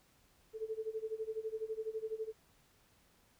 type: tone with tremolo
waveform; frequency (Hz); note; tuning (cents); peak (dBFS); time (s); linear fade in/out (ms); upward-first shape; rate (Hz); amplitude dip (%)
sine; 440; A4; 0; -34; 0.53-2.33; 50; sine; 12; 90
effects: pink hiss -69 dBFS RMS until 3.39 s